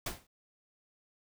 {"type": "noise with exponential decay", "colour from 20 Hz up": "pink", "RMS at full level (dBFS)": -32, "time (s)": [0.06, 0.27], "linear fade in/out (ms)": 5, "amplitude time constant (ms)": 44, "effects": []}